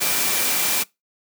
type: tone in noise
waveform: sine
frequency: 2357 Hz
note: D7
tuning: 6 cents sharp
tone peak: -32 dBFS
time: 0-0.84 s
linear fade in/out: 20 ms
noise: white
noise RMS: -21 dBFS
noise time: 0-0.84 s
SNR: -14 dB
effects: noise-tail reverb RT60 0.2 s tail -23 dB re dry + high-pass 150 Hz 12 dB/octave